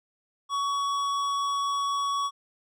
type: tone with hard clipping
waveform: sine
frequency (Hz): 1124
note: C#6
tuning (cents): +24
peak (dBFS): -27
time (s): 0.49-2.31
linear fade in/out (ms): 50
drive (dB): 12
effects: none